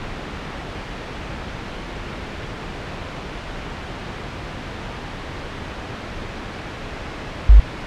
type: tone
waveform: sine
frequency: 50.9 Hz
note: G#1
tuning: 34 cents flat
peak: -3 dBFS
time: 7.49-7.6 s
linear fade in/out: 5 ms
effects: pink hiss -30 dBFS RMS until 7.86 s + low-pass 3000 Hz 12 dB/octave